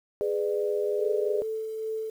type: chord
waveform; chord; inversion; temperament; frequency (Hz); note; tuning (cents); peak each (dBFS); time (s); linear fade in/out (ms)
sine; G# diminished; none; just; 415.3 / 498.4 / 598; G#4 / B4 / D5; 0 / +16 / +31; -26 / -32 / -32; 0.21-1.42; 0
type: tone with tremolo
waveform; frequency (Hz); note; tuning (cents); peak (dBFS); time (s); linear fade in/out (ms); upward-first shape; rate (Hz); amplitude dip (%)
sine; 440; A4; 0; -28; 0.99-2.1; 5; sine; 2.4; 35
effects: 9-bit